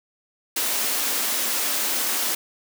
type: high-pass noise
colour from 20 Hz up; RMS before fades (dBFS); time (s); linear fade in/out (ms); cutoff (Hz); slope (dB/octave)
white; -24; 0.56-2.35; 5; 210; 96
effects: none